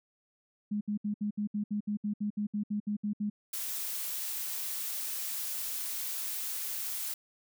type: tone bursts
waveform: sine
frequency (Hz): 208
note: G#3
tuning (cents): +3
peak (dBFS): -29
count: 16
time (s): 0.71-3.3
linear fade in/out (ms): 10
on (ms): 100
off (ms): 66
type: noise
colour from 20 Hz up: blue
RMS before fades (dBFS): -36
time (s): 3.53-7.14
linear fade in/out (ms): 5
effects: none